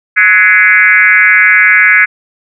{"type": "tone with frequency modulation", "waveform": "sine", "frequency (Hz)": 1872, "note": "A#6", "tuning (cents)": 7, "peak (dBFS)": -3, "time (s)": [0.16, 2.06], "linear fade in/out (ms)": 20, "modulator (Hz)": 195, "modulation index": 2.1, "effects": []}